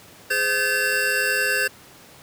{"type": "tone cluster", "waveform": "square", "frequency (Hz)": [415, 517, 1542, 1715, 2718], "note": ["G#4", "C5", "G6", "A6", "F7"], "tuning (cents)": [-1, -21, -29, -45, -48], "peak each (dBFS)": [-32, -31, -24, -25, -28], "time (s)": [0.3, 1.68], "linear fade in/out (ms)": 10, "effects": ["pink hiss -47 dBFS RMS until 2.22 s", "high-pass 100 Hz 12 dB/octave"]}